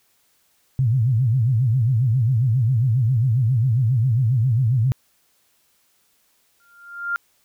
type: tone with vibrato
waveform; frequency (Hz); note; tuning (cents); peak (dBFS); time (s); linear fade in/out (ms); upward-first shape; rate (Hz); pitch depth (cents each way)
sine; 120.8; B2; -38; -15; 0.79-4.92; 0; sine; 7.4; 200
type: tone with exponential growth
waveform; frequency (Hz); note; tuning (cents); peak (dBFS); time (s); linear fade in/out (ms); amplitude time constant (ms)
sine; 1396.9; F6; 0; -18; 6.6-7.16; 0; 120
effects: white hiss -63 dBFS RMS until 7.44 s